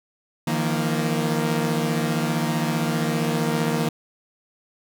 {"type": "chord", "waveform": "sawtooth", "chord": "Eb suspended second", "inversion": "none", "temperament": "equal with one note detuned", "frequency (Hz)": [155.56, 170.82, 233.1], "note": ["Eb3", "F3", "Bb3"], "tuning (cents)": [0, -38, 0], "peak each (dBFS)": [-21, -23, -21], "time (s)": [0.47, 3.89], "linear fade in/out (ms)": 5, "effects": []}